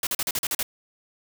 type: noise bursts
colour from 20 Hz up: white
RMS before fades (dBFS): -26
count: 8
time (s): 0.03-0.629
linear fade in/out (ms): 2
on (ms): 39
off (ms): 41
effects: none